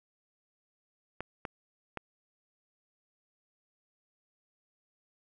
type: clicks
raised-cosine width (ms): 0.5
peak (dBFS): -21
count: 3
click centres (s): 1.206 / 1.452 / 1.973
effects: none